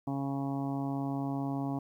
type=harmonic tone; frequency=138.1 Hz; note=C#3; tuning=6 cents flat; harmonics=1 / 2 / 3 / 4 / 5 / 6 / 7 / 8; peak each=-36 / -33 / -48 / -49 / -42 / -44 / -47 / -50 dBFS; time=0.07-1.79 s; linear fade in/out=5 ms; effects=11-bit